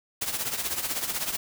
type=noise with tremolo; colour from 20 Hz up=white; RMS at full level=-27 dBFS; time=0.21-1.37 s; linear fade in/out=10 ms; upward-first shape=triangle; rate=16 Hz; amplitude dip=75%; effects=none